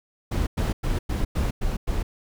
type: noise bursts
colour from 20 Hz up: brown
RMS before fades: -24 dBFS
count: 7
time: 0.31-2.03 s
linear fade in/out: 10 ms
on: 160 ms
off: 100 ms
effects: none